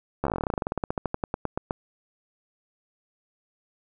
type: slowing click train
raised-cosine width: 1 ms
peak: -12 dBFS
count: 29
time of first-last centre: 0.24-1.709 s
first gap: 13 ms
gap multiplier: 1.09
effects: none